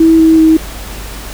sine tone with pitch steps, 325 / 321.8 / 318.7 Hz, E4 / E4 / D#4, -24 / -42 / +42 cents, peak -3 dBFS, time 0-0.57 s, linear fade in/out 5 ms, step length 190 ms, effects added 50 Hz sine -26 dBFS peak until 1.33 s + pink hiss -28 dBFS RMS until 1.33 s

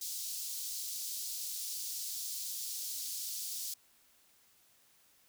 pink high-pass noise, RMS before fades -40 dBFS, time 0.01-3.74 s, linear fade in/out 5 ms, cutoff 4500 Hz, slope 24 dB/octave, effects white hiss -67 dBFS RMS until 5.28 s

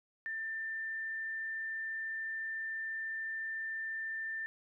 sine tone, 1787 Hz, A6, 26 cents sharp, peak -36 dBFS, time 0.26-4.46 s, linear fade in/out 0 ms, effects none

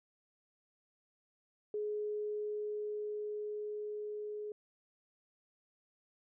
sine tone with level ramp, 420.4 Hz, G#4, 21 cents sharp, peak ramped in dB -34 to -39 dBFS, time 1.74-4.52 s, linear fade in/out 2 ms, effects none

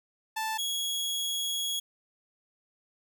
sawtooth tone pair in turn, 880 / 3332 Hz, A5 / G#7, 0 / +5 cents, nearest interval octave + major seventh, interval 2305 cents, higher second, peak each -26 dBFS, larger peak neither, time 0.36-0.58 / 0.58-1.8 s, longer second, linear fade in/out 10 ms, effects none

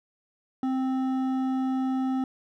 sine tone with hard clipping, 261.6 Hz, C4, in tune, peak -26 dBFS, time 0.63-2.24 s, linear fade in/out 2 ms, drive 9 dB, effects none

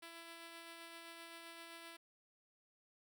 5% pulse tone with tremolo, 333.9 Hz, E4, 22 cents sharp, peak -39 dBFS, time 0.02-1.97 s, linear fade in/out 10 ms, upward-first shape sine, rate 7.7 Hz, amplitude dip 25%, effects none

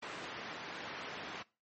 white band-pass noise, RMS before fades -45 dBFS, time 0.02-1.43 s, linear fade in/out 10 ms, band 150 to 2200 Hz, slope 12 dB/octave, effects noise-tail reverb RT60 0.3 s tail -21 dB re dry + MP3 32 kbps

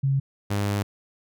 sine / sawtooth tone pair in turn, 136.5 / 101.55 Hz, C#3 / G#2, -26 / -38 cents, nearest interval perfect fourth, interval 512 cents, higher first, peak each -19 dBFS, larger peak neither, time 0.03-0.2 / 0.5-0.83 s, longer second, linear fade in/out 10 ms, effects none

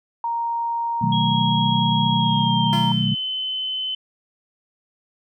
sine tone, 932.3 Hz, A#5, in tune, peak -21 dBFS, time 0.24-2.92 s, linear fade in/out 2 ms
sine chord, B dominant seventh, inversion none, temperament equal, 123.47 / 155.56 / 185 / 220 Hz, B2 / D#3 / F#3 / A3, 0 / 0 / 0 / 0 cents, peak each -24 dBFS, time 1.01-3.15 s, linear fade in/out 10 ms
sine tone with pitch glide, 3300 to 3044 Hz, G#7 to F#7, -12 to +48 cents, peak -23 dBFS, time 1.12-3.95 s, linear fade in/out 5 ms, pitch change -140 cents, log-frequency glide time 2.17-3.09 s
10% pulse tone with exponential decay, 342.5 Hz, F4, 34 cents flat, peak -18 dBFS, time 2.73-3.24 s, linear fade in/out 0 ms, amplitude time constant 110 ms
effects none

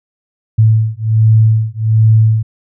sine beating tone pair, 109.7 / 111 Hz, A2 / A2, -5 / +16 cents, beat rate 1.3 Hz, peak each -10 dBFS, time 0.58-2.43 s, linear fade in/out 10 ms, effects none

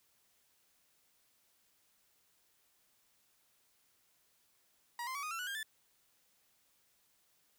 30% pulse tone with pitch steps, 955 / 1041.4 / 1135.7 / 1238.5 / 1350.6 / 1472.8 / 1606.1 / 1751.5 Hz, A#5 / C6 / C#6 / D#6 / E6 / F#6 / G6 / A6, +42 / -8 / +42 / -8 / +42 / -8 / +42 / -8 cents, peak -36 dBFS, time 4.99-5.63 s, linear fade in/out 2 ms, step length 80 ms, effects white hiss -73 dBFS RMS until 7.58 s

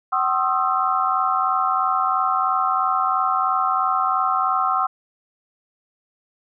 sine tone cluster, 758 / 1067 / 1251 / 1334 Hz, F#5 / C6 / D#6 / E6, +42 / +34 / +9 / +20 cents, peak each -23 dBFS, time 0.12-4.87 s, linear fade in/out 10 ms, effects none

